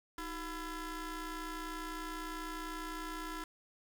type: ring-modulated tone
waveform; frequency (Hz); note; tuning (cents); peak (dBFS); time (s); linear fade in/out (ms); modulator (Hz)
20% pulse; 343; F4; -31; -32; 0.18-3.44; 2; 656
effects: 10-bit